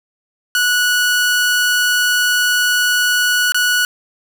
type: tone with dropouts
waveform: sawtooth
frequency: 1470 Hz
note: F#6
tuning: 12 cents flat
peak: -9 dBFS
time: 0.55-3.85 s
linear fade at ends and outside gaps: 1 ms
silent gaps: 3.521-3.545 s
effects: none